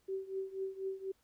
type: tone with tremolo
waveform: sine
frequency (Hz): 384.4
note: G4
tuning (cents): -34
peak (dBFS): -33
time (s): 0.08-1.12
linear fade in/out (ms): 10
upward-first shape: triangle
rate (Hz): 4.1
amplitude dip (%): 90
effects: pink hiss -74 dBFS RMS until 1.23 s